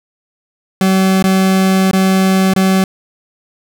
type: tone with dropouts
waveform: 40% pulse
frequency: 190 Hz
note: F#3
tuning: 46 cents sharp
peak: -8 dBFS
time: 0.81-2.84 s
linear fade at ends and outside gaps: 2 ms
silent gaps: 1.226-1.24 / 1.912-1.932 / 2.537-2.562 s
effects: none